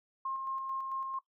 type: tone with tremolo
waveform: sine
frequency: 1067 Hz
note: C6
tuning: 34 cents sharp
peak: -33 dBFS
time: 0.25-1.19 s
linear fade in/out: 5 ms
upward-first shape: square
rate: 4.5 Hz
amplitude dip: 30%
effects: noise-tail reverb RT60 0.1 s tail -18 dB re dry